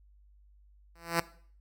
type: tone with exponential growth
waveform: 5% pulse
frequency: 168.3 Hz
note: E3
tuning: 36 cents sharp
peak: -12 dBFS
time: 0.95-1.2 s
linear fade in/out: 2 ms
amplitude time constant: 54 ms
effects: noise-tail reverb RT60 0.5 s tail -18 dB re dry + added 50 Hz sine -57 dBFS peak until 1.6 s